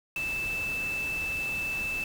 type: tone in noise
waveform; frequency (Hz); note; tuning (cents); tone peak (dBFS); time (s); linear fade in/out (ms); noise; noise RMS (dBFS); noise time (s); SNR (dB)
sine; 2637; E7; 0; -29; 0.16-2.04; 2; pink; -41; 0.16-2.04; +9
effects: none